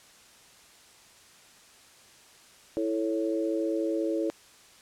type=chord; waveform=sine; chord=A major; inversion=second; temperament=equal; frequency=329.6 / 440 / 554.4 Hz; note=E4 / A4 / C#5; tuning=0 / 0 / 0 cents; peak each=-28 / -32 / -32 dBFS; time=2.77-4.3 s; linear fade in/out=0 ms; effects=white hiss -55 dBFS RMS until 4.81 s + low-pass 9000 Hz 12 dB/octave